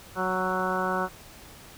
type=harmonic tone with a mistuned harmonic; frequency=185.3 Hz; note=F#3; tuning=3 cents sharp; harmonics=1 / 2 / 3 / 4 / 5 / 6 / 7 / 8; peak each=-33 / -33 / -33 / -33 / -33 / -33 / -33 / -33 dBFS; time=0.15-1.09 s; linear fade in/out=50 ms; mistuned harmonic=7; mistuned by=+27 cents; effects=pink hiss -48 dBFS RMS until 1.77 s